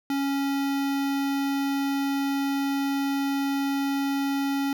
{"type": "tone with notch filter", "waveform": "square", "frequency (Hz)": 277.2, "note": "C#4", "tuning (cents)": 0, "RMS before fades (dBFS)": -26, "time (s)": [0.1, 4.73], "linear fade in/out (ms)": 2, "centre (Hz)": 8200, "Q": 1.8, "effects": []}